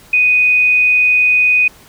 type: tone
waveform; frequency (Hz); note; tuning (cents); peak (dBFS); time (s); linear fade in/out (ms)
sine; 2489; D#7; 0; -8; 0.13-1.68; 5
effects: pink hiss -43 dBFS RMS until 1.88 s